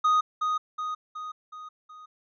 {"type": "tone with echo", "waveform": "triangle", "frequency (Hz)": 1244.5, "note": "D#6", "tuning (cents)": 0, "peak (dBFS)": -17, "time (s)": [0.04, 0.21], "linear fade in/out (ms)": 10, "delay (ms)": 370, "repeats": 5, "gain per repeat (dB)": -5, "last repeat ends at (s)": 2.06, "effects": ["resampled to 16000 Hz"]}